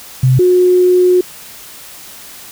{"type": "tone pair in turn", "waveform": "sine", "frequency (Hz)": [129, 362.3], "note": ["C3", "F#4"], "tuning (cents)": [-24, -36], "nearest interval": "octave + tritone", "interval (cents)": 1788, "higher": "second", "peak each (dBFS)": -6, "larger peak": "neither", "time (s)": [[0.23, 0.39], [0.39, 1.21]], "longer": "second", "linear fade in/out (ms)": 5, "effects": ["white hiss -34 dBFS RMS until 2.51 s"]}